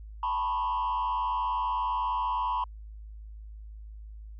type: tone with frequency modulation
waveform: sine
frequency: 984 Hz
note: B5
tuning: 7 cents flat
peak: -24 dBFS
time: 0.23-2.64 s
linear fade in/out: 2 ms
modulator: 91.5 Hz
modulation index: 1
effects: tanh soft clip ceiling -25 dBFS + added 53 Hz sine -41 dBFS peak until 4.39 s